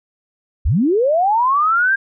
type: linear sweep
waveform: sine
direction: up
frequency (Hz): 43.65 to 1619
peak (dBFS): -12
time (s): 0.65-1.96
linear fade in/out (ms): 10
effects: none